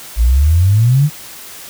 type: exponential sweep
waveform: sine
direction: up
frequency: 53.7 to 155.56 Hz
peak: -7 dBFS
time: 0.16-1.1 s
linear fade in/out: 50 ms
effects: white hiss -33 dBFS RMS until 1.69 s